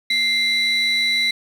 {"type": "tone pair together", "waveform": "sine", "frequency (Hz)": [2094, 3953], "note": ["C7", "B7"], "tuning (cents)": [1, 1], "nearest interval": "major seventh", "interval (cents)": 1100, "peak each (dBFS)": -17, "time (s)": [0.1, 1.31], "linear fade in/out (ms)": 5, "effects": ["tanh soft clip ceiling -13 dBFS", "7-bit"]}